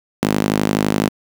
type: tone with high-pass filter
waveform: sawtooth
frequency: 51.91 Hz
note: G#1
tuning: in tune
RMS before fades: -18 dBFS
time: 0.22-1.09 s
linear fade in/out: 5 ms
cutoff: 220 Hz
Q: 1.8
effects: 7-bit